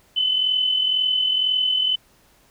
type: tone pair together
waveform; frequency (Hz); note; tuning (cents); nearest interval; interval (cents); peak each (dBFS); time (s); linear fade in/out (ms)
sine; 2985 / 3027; F#7 / F#7; +15 / +39; unison; 24; -27 / -18; 0.16-1.96; 10
effects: pink hiss -57 dBFS RMS until 2.5 s